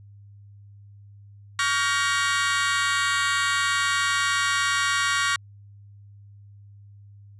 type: chord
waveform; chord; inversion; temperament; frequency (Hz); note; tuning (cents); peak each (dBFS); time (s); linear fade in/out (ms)
sawtooth; G half-diminished seventh; second; just; 1128.9 / 1411.2 / 1568 / 1881.6; Db6 / F6 / G6 / Bb6; +31 / +18 / 0 / +16; -22 / -23 / -27 / -22; 1.59-5.36; 2
effects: added 101 Hz sine -45 dBFS peak until 7.39 s + resampled to 22050 Hz